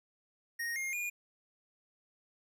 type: tone with pitch steps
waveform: square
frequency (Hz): 1864.7 / 2130 / 2432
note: A#6 / C7 / D#7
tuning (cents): 0 / +30 / -40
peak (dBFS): -35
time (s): 0.59-1.1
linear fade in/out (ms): 10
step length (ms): 170
effects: 12-bit